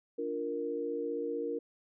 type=chord; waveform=sine; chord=Bb major; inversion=first; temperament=equal; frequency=293.7 / 349.2 / 466.2 Hz; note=D4 / F4 / Bb4; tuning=0 / 0 / 0 cents; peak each=-39 / -40 / -34 dBFS; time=0.18-1.59 s; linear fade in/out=10 ms; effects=none